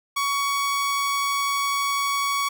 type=tone; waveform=sawtooth; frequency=1122 Hz; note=C#6; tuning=21 cents sharp; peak=-18 dBFS; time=0.16-2.49 s; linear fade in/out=10 ms; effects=none